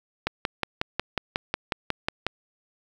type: click train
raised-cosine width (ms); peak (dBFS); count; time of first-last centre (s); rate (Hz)
0.3; -8; 12; 0.27-2.266; 5.51
effects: 7-bit